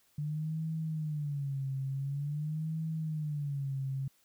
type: tone with vibrato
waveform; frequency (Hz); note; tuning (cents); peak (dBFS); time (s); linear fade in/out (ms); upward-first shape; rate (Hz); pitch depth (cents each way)
sine; 146.83; D3; 0; -32; 0.18-4.08; 5; sine; 0.47; 150
effects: white hiss -69 dBFS RMS until 4.24 s